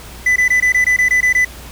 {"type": "tone bursts", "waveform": "triangle", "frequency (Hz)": 1998, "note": "B6", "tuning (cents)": 20, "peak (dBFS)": -8, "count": 10, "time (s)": [0.26, 1.449], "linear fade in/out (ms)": 5, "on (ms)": 100, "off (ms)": 21, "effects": ["added 60 Hz sine -35 dBFS peak until 1.71 s", "pink hiss -36 dBFS RMS until 1.71 s"]}